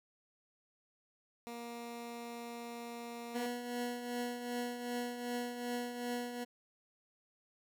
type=tone; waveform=15% pulse; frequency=235.9 Hz; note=A#3; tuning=21 cents sharp; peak=-37 dBFS; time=1.47-3.46 s; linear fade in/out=0 ms
type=tone with tremolo; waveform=20% pulse; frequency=242.7 Hz; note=B3; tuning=30 cents flat; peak=-30 dBFS; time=3.34-6.45 s; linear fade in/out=20 ms; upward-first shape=triangle; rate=2.6 Hz; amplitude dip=60%
effects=none